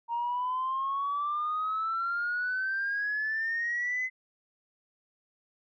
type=exponential sweep; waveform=sine; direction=up; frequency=930 to 2048 Hz; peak=-27 dBFS; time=0.08-4.1 s; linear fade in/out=50 ms; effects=tanh soft clip ceiling -24 dBFS